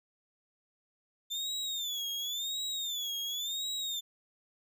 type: tone with vibrato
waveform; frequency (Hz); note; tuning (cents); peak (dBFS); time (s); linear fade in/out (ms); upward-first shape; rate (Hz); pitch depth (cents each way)
35% pulse; 3548; A7; +14; -32; 1.3-4.01; 20; sine; 0.93; 140
effects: none